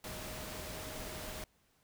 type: tone in noise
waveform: sine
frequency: 622.3 Hz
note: D#5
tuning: in tune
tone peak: -50 dBFS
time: 0.04-1.44 s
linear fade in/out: 2 ms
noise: pink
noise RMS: -44 dBFS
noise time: 0.04-1.44 s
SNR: -9 dB
effects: pink hiss -72 dBFS RMS until 1.83 s